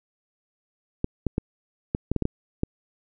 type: clicks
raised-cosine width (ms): 3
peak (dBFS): -10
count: 9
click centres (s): 1.044 / 1.267 / 1.381 / 1.949 / 2.116 / 2.163 / 2.223 / 2.254 / 2.634
effects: none